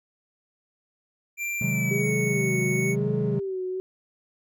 square tone with pitch glide, 2364 to 2218 Hz, D7 to C#7, +11 to 0 cents, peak -28 dBFS, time 1.37-2.96 s, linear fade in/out 50 ms, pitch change -111 cents, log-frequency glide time 1.67-2.12 s
triangle chord, Ab dominant seventh, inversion first, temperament equal with one note detuned, 130.81 / 156.28 / 185 / 207.7 Hz, C3 / Eb3 / Gb3 / Ab3, 0 / +8 / 0 / 0 cents, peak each -26 / -28 / -28 / -29 dBFS, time 1.61-3.4 s, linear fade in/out 5 ms
sine tone with vibrato, 395.3 Hz, G4, 15 cents sharp, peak -27 dBFS, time 1.91-3.8 s, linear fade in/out 0 ms, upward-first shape sine, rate 1 Hz, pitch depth 120 cents each way
effects none

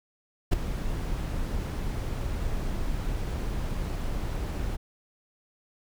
brown noise with ADSR envelope, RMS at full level -17 dBFS, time 0.51-4.77 s, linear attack 22 ms, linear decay 7 ms, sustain -13 dB, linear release 19 ms, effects none

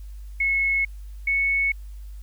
sine tone pair in turn, 2187 / 2210 Hz, C#7 / C#7, -24 / -6 cents, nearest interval unison, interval 18 cents, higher second, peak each -19 dBFS, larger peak neither, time 0.4-0.85 / 1.27-1.72 s, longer neither, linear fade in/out 5 ms, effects added 50 Hz sine -35 dBFS peak until 2.22 s + white hiss -60 dBFS RMS until 2.22 s

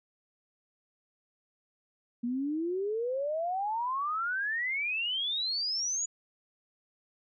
sine exponential sweep, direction up, 233.1 to 6930 Hz, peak -29 dBFS, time 2.23-6.06 s, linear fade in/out 10 ms, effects none

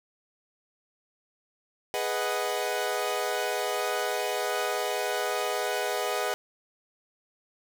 sawtooth chord, G# minor seventh, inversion none, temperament equal, 415.3 / 493.9 / 622.3 / 740 Hz, G#4 / B4 / D#5 / F#5, 0 / 0 / 0 / 0 cents, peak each -29 dBFS, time 1.94-6.34 s, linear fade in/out 0 ms, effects none

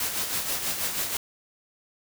white noise with tremolo, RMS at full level -27 dBFS, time 0-1.17 s, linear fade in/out 2 ms, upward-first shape sine, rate 6.2 Hz, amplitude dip 50%, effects none

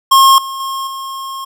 square tone with level steps, 1076 Hz, C6, 48 cents sharp, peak -5 / -22 / -19 / -23 dBFS, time 0.11-1.45 s, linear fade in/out 10 ms, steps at 0.38 / 0.6 / 0.87 s, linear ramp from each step 2 ms, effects none

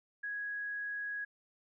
sine tone, 1662 Hz, G#6, 1 cent sharp, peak -36 dBFS, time 0.23-1.25 s, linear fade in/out 10 ms, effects none

